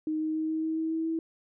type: tone with pitch steps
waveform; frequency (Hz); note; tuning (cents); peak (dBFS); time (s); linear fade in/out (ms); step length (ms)
sine; 311.1 / 313.1 / 315.1 / 317.1 / 319.1 / 321.1 / 323.2 / 325.2; D#4 / D#4 / D#4 / D#4 / D#4 / E4 / E4 / E4; 0 / +11 / +22 / +33 / +44 / -45 / -34 / -23; -27; 0.07-1.19; 2; 140
effects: none